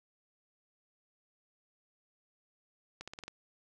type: accelerating click train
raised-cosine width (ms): 0.2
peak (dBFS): -26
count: 6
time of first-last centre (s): 3.01-3.28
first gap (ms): 66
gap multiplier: 0.9
effects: none